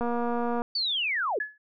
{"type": "click train", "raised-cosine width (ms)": 1, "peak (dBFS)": -17, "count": 146, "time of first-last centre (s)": [0.01, 0.619], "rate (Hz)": 238}
{"type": "linear sweep", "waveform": "sine", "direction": "down", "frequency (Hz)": [4619, 343.1], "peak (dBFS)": -25, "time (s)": [0.75, 1.39], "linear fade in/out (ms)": 5}
{"type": "tone with exponential decay", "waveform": "sine", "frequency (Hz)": 1706, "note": "G#6", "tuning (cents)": 46, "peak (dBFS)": -24, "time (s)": [1.4, 1.58], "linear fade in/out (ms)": 5, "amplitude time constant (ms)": 39}
{"effects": []}